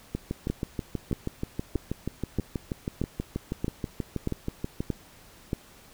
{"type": "two click trains", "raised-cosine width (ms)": 3, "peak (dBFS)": [-14, -16], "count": [9, 30], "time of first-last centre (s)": [[0.5, 5.531], [0.15, 4.805]], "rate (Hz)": [1.59, 6.23], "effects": ["pink hiss -53 dBFS RMS until 5.93 s"]}